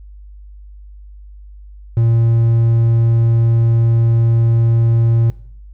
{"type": "tone with hard clipping", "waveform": "triangle", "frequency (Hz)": 115.3, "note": "A#2", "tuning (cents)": -19, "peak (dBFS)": -11, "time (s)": [1.97, 5.3], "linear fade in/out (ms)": 0, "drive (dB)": 6, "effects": ["noise-tail reverb RT60 0.6 s tail -20 dB re dry", "added 50 Hz sine -34 dBFS peak until 5.73 s"]}